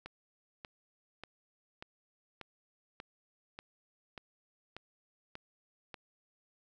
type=click train; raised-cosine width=0.3 ms; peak=-28 dBFS; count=11; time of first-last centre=0.06-5.942 s; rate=1.7 Hz; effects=none